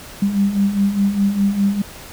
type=beating tone pair; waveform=sine; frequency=196 / 200.9 Hz; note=G3 / G3; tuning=0 / +43 cents; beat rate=4.9 Hz; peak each=-21 / -15 dBFS; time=0.22-1.82 s; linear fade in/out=5 ms; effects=pink hiss -37 dBFS RMS until 2.12 s